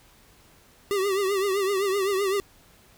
square tone with vibrato, 392 Hz, G4, in tune, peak -23 dBFS, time 0.91-2.4 s, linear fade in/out 0 ms, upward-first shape triangle, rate 7.8 Hz, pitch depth 99 cents each way, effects pink hiss -56 dBFS RMS until 2.97 s

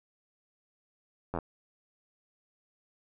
slowing click train, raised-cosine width 1 ms, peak -19 dBFS, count 5, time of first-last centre 1.34-1.387 s, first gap 11 ms, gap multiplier 1.05, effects none

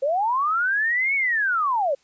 sine linear two-way sweep, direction up then down, 519 to 2250 to 519 Hz, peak -19 dBFS, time 0.02-1.95 s, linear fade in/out 10 ms, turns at 1.15 s, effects white hiss -62 dBFS RMS until 2.03 s + resampled to 16000 Hz

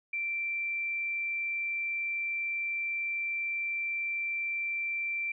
sine tone, 2349 Hz, D7, in tune, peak -30 dBFS, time 0.13-5.32 s, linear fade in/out 5 ms, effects none

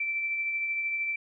sine tone with tremolo, 2335 Hz, D7, 11 cents flat, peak -26 dBFS, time 0-1.16 s, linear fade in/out 5 ms, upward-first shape triangle, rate 13 Hz, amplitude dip 35%, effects none

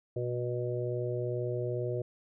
harmonic tone, 122.3 Hz, B2, 16 cents flat, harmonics 1 / 3 / 4 / 5, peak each -34 / -35 / -37 / -39 dBFS, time 0.16-2.02 s, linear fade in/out 5 ms, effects none

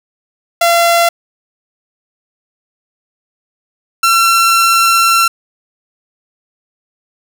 sawtooth tone pair in turn, 683 / 1354.2 Hz, F5 / E6, -39 / +46 cents, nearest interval octave, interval 1185 cents, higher second, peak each -4 dBFS, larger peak neither, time 0.61-1.09 / 4.03-5.28 s, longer second, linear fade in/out 5 ms, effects none

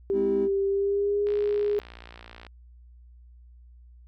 sine tone with pitch glide, 393.6 to 412.7 Hz, G4 to G#4, +7 to -11 cents, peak -22 dBFS, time 0.1-1.79 s, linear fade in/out 0 ms, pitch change +82 cents, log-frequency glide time 0.67-1.32 s
triangle chord, Ab augmented, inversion none, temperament just, 207.7 / 259.6 / 324.5 Hz, Ab3 / C4 / E4, 0 / -13 / -27 cents, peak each -31 dBFS, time 0.12-0.49 s, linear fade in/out 50 ms
click train, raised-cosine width 0.3 ms, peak -28 dBFS, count 71, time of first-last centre 1.27-2.467 s, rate 58.5 Hz
effects added 60 Hz sine -48 dBFS peak until 4.07 s

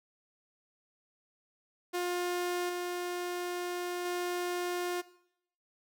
sawtooth tone with level steps, 354.9 Hz, F4, 28 cents sharp, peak -27 / -30 / -28 dBFS, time 1.93-5.02 s, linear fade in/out 20 ms, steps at 2.69 / 4.05 s, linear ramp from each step 5 ms, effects noise-tail reverb RT60 0.7 s tail -18 dB re dry

